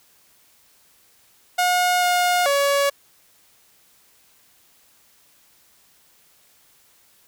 sawtooth tone with pitch steps, 720 / 715 / 563 Hz, F#5 / F5 / C#5, -47 / +41 / +27 cents, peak -13 dBFS, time 1.58-2.9 s, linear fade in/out 10 ms, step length 440 ms, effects white hiss -57 dBFS RMS until 7.27 s

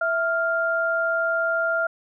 sine tone pair together, 659.3 / 1397 Hz, E5 / F6, 0 / 0 cents, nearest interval octave + minor second, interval 1300 cents, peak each -24 / -22 dBFS, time 0.01-1.87 s, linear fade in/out 5 ms, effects none

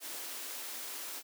white high-pass noise, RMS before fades -42 dBFS, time 0-1.23 s, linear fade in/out 50 ms, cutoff 240 Hz, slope 96 dB/octave, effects none

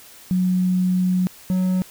sine / triangle tone pair in turn, 183.1 / 184.8 Hz, F#3 / F#3, -18 / -2 cents, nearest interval unison, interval 16 cents, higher second, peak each -16 / -15 dBFS, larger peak second, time 0.31-1.27 / 1.5-1.82 s, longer first, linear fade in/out 0 ms, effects white hiss -45 dBFS RMS until 1.9 s

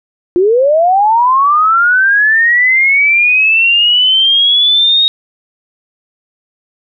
sine linear sweep, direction up, 340.9 to 3764 Hz, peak -6 dBFS, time 0.36-5.08 s, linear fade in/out 0 ms, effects none

